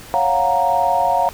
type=chord; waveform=sine; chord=Gb major seventh; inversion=second; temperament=equal; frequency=554.4 / 698.5 / 740 / 932.3 Hz; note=Db5 / F5 / Gb5 / Bb5; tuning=0 / 0 / 0 / 0 cents; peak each=-23 / -18 / -20 / -18 dBFS; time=0.14-1.29 s; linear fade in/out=0 ms; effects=pink hiss -38 dBFS RMS until 1.33 s